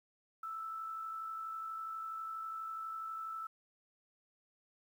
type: tone with amplitude modulation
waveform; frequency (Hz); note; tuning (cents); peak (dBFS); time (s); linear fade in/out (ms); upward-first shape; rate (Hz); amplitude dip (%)
sine; 1318.5; E6; 0; -38; 0.43-3.47; 5; sine; 52.2; 35
effects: 11-bit

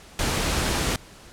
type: noise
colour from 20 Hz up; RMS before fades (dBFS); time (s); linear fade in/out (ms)
pink; -24; 0.19-0.96; 2
effects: pink hiss -47 dBFS RMS until 1.32 s + low-pass 10000 Hz 12 dB/octave

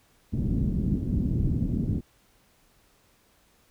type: low-pass noise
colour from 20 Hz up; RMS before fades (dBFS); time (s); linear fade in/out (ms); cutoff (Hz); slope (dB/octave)
white; -26; 0.32-2.01; 20; 230; 24
effects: pink hiss -63 dBFS RMS until 3.7 s

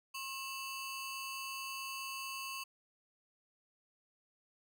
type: ring-modulated tone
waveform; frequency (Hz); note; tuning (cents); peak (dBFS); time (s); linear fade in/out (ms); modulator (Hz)
sawtooth; 1864.7; A#6; 0; -34; 0.14-2.64; 10; 787
effects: none

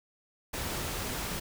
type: noise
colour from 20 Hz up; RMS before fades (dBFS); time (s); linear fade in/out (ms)
pink; -35; 0.53-1.4; 10
effects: none

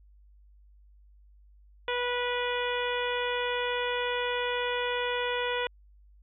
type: harmonic tone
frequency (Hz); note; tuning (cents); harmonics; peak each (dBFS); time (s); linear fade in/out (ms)
489.4; B4; -16; 1 / 2 / 3 / 4 / 5 / 6 / 7; -31 / -34 / -36 / -37 / -38 / -39 / -39; 1.88-5.67; 2
effects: added 50 Hz sine -54 dBFS peak until 6.22 s

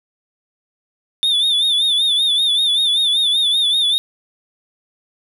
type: tone with vibrato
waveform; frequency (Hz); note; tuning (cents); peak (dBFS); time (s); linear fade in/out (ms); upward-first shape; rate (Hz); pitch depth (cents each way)
triangle; 3567; A7; +23; -12; 1.23-3.98; 0; sine; 5.2; 81
effects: none

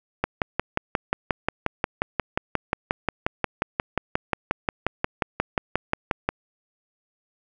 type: click train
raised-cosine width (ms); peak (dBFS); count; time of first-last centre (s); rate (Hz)
0.5; -6; 35; 0.24-6.29; 5.62
effects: none

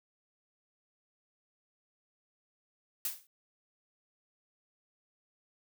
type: noise with exponential decay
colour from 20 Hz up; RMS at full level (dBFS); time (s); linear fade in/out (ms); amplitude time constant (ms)
blue; -30; 3.05-3.27; 2; 46
effects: none

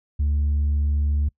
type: tone with tanh clipping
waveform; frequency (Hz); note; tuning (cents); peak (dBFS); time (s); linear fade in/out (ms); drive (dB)
triangle; 73; D2; -10; -19; 0.19-1.29; 10; 7
effects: noise-tail reverb RT60 0.1 s tail -25 dB re dry

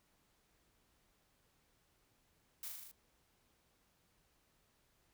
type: noise with echo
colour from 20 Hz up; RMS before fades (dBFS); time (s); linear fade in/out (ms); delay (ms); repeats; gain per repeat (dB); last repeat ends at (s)
blue; -45; 2.63-2.68; 2; 39; 6; -2; 2.914
effects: pink hiss -75 dBFS RMS until 5.13 s

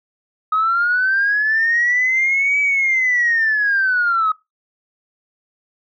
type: linear two-way sweep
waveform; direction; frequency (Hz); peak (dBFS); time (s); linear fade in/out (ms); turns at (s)
sine; up then down; 1259 to 2295 to 1259; -13; 0.52-4.32; 5; 2.6
effects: noise-tail reverb RT60 0.2 s tail -21 dB re dry + tanh soft clip ceiling -9 dBFS

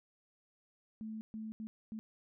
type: tone bursts at uneven times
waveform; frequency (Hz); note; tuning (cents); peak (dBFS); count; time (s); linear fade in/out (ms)
sine; 218.9; A3; -9; -40; 4; 1.01-1.21 / 1.34-1.52 / 1.6-1.67 / 1.92-1.99; 0
effects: none

